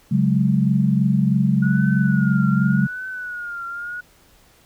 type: chord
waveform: sine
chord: C# suspended fourth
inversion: none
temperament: just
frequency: 138.59 / 184.79 / 207.9 Hz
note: C#3 / F#3 / G#3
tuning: 0 / -2 / +2 cents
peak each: -19 dBFS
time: 0.11-2.87 s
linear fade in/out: 10 ms
type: tone with vibrato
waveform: sine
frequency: 1448 Hz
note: F#6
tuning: 38 cents flat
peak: -27 dBFS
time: 1.62-4.01 s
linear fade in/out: 10 ms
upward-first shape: triangle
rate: 0.86 Hz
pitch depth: 92 cents each way
effects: pink hiss -54 dBFS RMS until 4.65 s